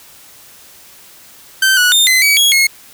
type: tone with pitch steps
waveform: sawtooth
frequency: 1549 / 1469 / 3629 / 2042 / 2274 / 3322 / 2165 Hz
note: G6 / F#6 / A#7 / C7 / C#7 / G#7 / C#7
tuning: -21 / -13 / -47 / -43 / +44 / 0 / -41 cents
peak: -5 dBFS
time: 1.62-2.67 s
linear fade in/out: 5 ms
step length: 150 ms
effects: white hiss -41 dBFS RMS until 2.93 s